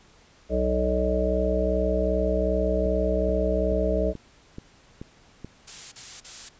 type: harmonic tone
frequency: 62.6 Hz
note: B1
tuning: 24 cents sharp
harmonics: 1 / 3 / 5 / 7 / 9 / 10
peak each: -26 / -30 / -32 / -28 / -29 / -27 dBFS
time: 0.49-4.14 s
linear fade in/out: 50 ms
type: click train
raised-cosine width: 3 ms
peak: -23 dBFS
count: 7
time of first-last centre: 2.86-5.446 s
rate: 2.32 Hz
type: noise bursts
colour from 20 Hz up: blue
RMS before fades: -36 dBFS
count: 3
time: 5.67-6.492 s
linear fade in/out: 10 ms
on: 250 ms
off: 36 ms
effects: pink hiss -56 dBFS RMS until 6.59 s + resampled to 16000 Hz